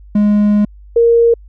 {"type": "tone pair in turn", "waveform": ["triangle", "sine"], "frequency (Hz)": [207.7, 466.3], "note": ["G#3", "A#4"], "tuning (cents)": [0, 1], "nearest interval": "octave + major second", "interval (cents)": 1401, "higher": "second", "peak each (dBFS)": -6, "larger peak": "neither", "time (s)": [[0.15, 0.65], [0.96, 1.34]], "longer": "first", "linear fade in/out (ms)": 5, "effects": ["added 50 Hz sine -35 dBFS peak until 1.48 s"]}